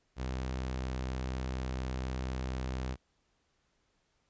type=tone; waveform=sawtooth; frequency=64.2 Hz; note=C2; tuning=32 cents flat; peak=-30 dBFS; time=0.16-2.97 s; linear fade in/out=50 ms; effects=pink hiss -75 dBFS RMS until 4.29 s + resampled to 16000 Hz